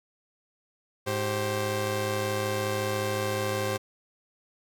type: tone cluster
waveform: sawtooth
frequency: 105.4 / 387.7 / 527 Hz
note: G#2 / G4 / C5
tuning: +26 / -19 / +12 cents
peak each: -28 dBFS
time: 1.06-3.78 s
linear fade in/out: 20 ms
effects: none